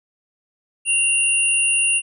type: tone pair together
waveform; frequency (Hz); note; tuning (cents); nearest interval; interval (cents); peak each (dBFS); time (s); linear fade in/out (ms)
sine; 2767 / 9432; F7 / D9; -17 / +6; octave + major sixth; 2123; -18; 0.85-2.02; 50
effects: none